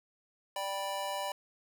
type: chord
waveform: square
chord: G major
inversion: second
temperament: just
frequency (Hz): 588 / 784 / 980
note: D5 / G5 / B5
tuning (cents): +2 / 0 / -14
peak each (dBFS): -39 / -40 / -39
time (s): 0.56-1.32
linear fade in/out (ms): 2
effects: none